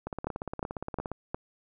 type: two click trains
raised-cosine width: 1 ms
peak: -17 / -20 dBFS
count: 4 / 19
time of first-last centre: 0.27-1.345 / 0.07-1.117 s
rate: 2.79 / 17.2 Hz
effects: none